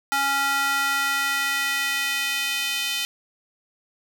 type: tone with high-pass filter sweep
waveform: square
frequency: 277.2 Hz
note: C#4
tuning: in tune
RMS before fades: -24 dBFS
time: 0.12-3.05 s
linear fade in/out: 0 ms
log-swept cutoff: 1100 to 2900 Hz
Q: 2
effects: none